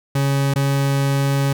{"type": "tone with dropouts", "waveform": "40% pulse", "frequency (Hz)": 138.59, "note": "C#3", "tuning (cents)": 0, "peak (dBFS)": -15, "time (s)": [0.15, 1.53], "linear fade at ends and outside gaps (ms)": 5, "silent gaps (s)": [0.539, 0.558], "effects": []}